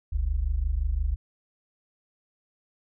sine tone pair together, 43.78 / 69.5 Hz, F1 / C#2, +5 / +5 cents, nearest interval minor sixth, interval 800 cents, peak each -26 dBFS, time 0.12-1.16 s, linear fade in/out 10 ms, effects none

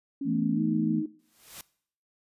sine tone with pitch glide, 277.2 to 311.1 Hz, C#4 to D#4, 0 to 0 cents, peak -29 dBFS, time 0.21-1.06 s, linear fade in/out 5 ms, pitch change +200 cents, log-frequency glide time 0.53-0.6 s
sine chord, E suspended fourth, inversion none, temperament equal, 164.81 / 220 / 246.9 Hz, E3 / A3 / B3, 0 / 0 / 0 cents, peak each -31 / -28 / -32 dBFS, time 0.24-1.03 s, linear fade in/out 50 ms
white noise with exponential growth, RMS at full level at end -39 dBFS, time 1.19-1.61 s, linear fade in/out 2 ms, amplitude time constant 90 ms
effects noise-tail reverb RT60 0.6 s tail -21 dB re dry + resampled to 32000 Hz

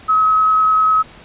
sine tone with vibrato, 1279 Hz, D#6, 47 cents sharp, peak -10 dBFS, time 0.08-1.03 s, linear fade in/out 20 ms, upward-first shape triangle, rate 10 Hz, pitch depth 9 cents each way, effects pink hiss -41 dBFS RMS until 1.24 s + resampled to 8000 Hz

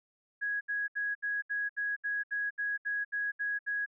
sine tone bursts, 1661.2 Hz, G#6, in tune, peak -30 dBFS, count 13, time 0.41-3.862 s, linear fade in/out 20 ms, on 200 ms, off 71 ms, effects none

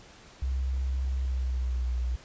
sine tone with pitch glide, 65.41 to 61.38 Hz, C2 to B1, 0 to -10 cents, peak -26 dBFS, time 0.42-2.16 s, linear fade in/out 5 ms, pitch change -110 cents, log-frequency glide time 1.15-1.94 s, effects pink hiss -52 dBFS RMS until 2.24 s + resampled to 16000 Hz

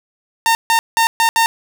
sawtooth tone bursts at uneven times, 912 Hz, A#5, 38 cents flat, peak -7 dBFS, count 5, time 0.46-0.55 / 0.7-0.79 / 0.97-1.07 / 1.2-1.29 / 1.36-1.46 s, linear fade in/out 0 ms, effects none

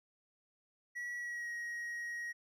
triangle tone with pitch glide, 1933 to 1891 Hz, B6 to A#6, -38 to +24 cents, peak -37 dBFS, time 0.95-2.33 s, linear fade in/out 20 ms, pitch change -38 cents, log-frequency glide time 1.18-1.5 s, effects none

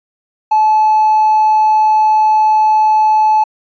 triangle tone, 863 Hz, A5, 34 cents flat, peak -4 dBFS, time 0.51-3.44 s, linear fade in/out 10 ms, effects tanh soft clip ceiling -4 dBFS + resampled to 16000 Hz

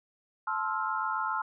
sine chord, F major seventh, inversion first, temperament just, 873.1 / 1047.7 / 1309.6 / 1396.9 Hz, A5 / C6 / E6 / F6, -14 / +2 / -12 / 0 cents, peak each -34 dBFS, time 0.47-1.42 s, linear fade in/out 5 ms, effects none

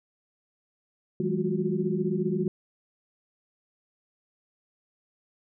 sine tone cluster, 162.4 / 190.7 / 210.4 / 357.3 / 372.2 Hz, E3 / G3 / G#3 / F4 / F#4, -26 / -47 / +23 / +40 / +10 cents, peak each -31 dBFS, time 1.2-2.48 s, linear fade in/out 2 ms, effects none

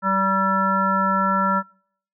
harmonic tone, 192.8 Hz, G3, 28 cents flat, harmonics 1 / 3 / 5 / 7 / 9, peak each -24 / -28 / -23 / -20 / -31 dBFS, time 0.02-1.63 s, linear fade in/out 50 ms, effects noise-tail reverb RT60 0.6 s tail -25 dB re dry

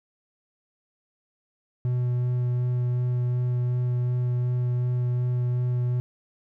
triangle tone with vibrato, 123.47 Hz, B2, in tune, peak -20 dBFS, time 1.85-6 s, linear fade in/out 0 ms, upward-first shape sine, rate 2.7 Hz, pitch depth 9 cents each way, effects none

